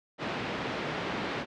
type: band-pass noise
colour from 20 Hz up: pink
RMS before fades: -34 dBFS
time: 0.18-1.46 s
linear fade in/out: 50 ms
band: 160 to 3200 Hz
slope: 12 dB/octave
effects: low-pass 5000 Hz 12 dB/octave